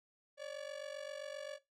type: ring-modulated tone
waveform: 45% pulse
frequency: 573 Hz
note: D5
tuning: 43 cents flat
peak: -40 dBFS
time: 0.37-1.59 s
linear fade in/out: 50 ms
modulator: 23.8 Hz
effects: noise-tail reverb RT60 0.2 s tail -17 dB re dry + low-pass 7000 Hz 12 dB/octave